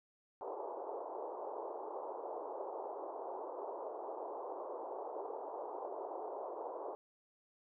pink band-pass noise, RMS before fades -44 dBFS, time 0.41-6.95 s, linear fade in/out 0 ms, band 370 to 1000 Hz, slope 48 dB/octave, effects none

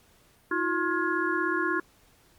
sine tone cluster, 322.7 / 359.2 / 1068 / 1418 / 1680 Hz, E4 / F4 / C6 / F6 / G#6, -37 / +49 / +35 / +26 / +19 cents, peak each -31 dBFS, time 0.51-1.8 s, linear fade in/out 5 ms, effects pink hiss -61 dBFS RMS until 2.38 s + Opus 48 kbps

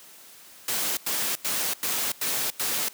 white noise bursts, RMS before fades -27 dBFS, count 6, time 0.68-2.885 s, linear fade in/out 2 ms, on 290 ms, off 93 ms, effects white hiss -49 dBFS RMS until 2.93 s + high-pass 150 Hz 12 dB/octave

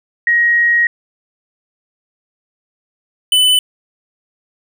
sine / square tone pair in turn, 1888 / 3005 Hz, A#6 / F#7, +22 / +26 cents, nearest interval minor sixth, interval 804 cents, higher second, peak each -9 dBFS, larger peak neither, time 0.27-0.87 / 3.32-3.59 s, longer first, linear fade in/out 2 ms, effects none

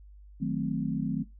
sine chord, D# diminished seventh, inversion none, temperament equal with one note detuned, 156.56 / 185 / 220 / 261.6 Hz, D#3 / F#3 / A3 / C4, +11 / 0 / 0 / 0 cents, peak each -33 dBFS, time 0.4-1.24 s, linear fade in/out 20 ms, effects noise-tail reverb RT60 0.2 s tail -20 dB re dry + added 50 Hz sine -48 dBFS peak until 1.39 s

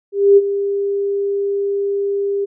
sine tone with ADSR envelope, 400 Hz, G4, 35 cents sharp, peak -4 dBFS, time 0.12-2.46 s, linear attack 250 ms, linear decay 36 ms, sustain -12 dB, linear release 22 ms, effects none

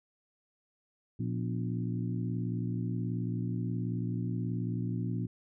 harmonic tone with a mistuned harmonic, 58.6 Hz, A#1, 10 cents sharp, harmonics 2 / 3 / 4 / 5 / 6, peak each -33 / -36 / -39 / -42 / -46 dBFS, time 1.19-5.27 s, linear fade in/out 10 ms, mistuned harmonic 4, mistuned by +97 cents, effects none

